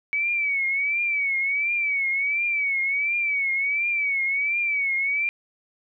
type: tone with vibrato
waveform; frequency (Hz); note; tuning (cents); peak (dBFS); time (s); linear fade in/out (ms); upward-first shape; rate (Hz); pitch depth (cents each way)
sine; 2268; C#7; +39; -21; 0.13-5.29; 0; triangle; 1.4; 110
effects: none